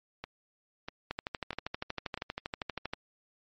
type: two click trains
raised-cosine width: 0.3 ms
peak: -22 / -18 dBFS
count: 4 / 24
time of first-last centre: 0.24-2.175 / 1.11-2.935 s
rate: 1.55 / 12.6 Hz
effects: MP3 32 kbps